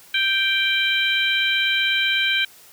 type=harmonic tone; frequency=784 Hz; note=G5; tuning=in tune; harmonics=2 / 3 / 4 / 5; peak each=-23 / -22 / -22 / -27 dBFS; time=0.14-2.45 s; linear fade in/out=5 ms; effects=white hiss -48 dBFS RMS until 2.72 s + high-pass 60 Hz 12 dB/octave